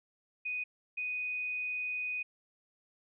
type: tone bursts at uneven times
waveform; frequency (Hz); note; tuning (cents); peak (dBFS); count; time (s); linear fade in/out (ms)
sine; 2489; D#7; 0; -33; 2; 0.45-0.64 / 0.97-2.23; 10
effects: none